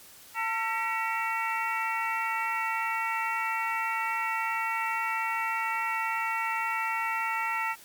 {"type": "harmonic tone with a mistuned harmonic", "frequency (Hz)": 450.3, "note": "A4", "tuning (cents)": 40, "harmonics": [2, 3, 4, 5, 6], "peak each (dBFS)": [-31, -33, -34, -35, -36], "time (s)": [0.34, 7.76], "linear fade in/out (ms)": 50, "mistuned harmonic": 4, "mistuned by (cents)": 110, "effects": ["white hiss -51 dBFS RMS until 7.84 s", "MP3 96 kbps"]}